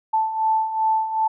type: beating tone pair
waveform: sine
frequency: 878 / 880.6 Hz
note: A5 / A5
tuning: -4 / +1 cents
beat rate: 2.6 Hz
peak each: -25 / -19 dBFS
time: 0.13-1.28 s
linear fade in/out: 10 ms
effects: none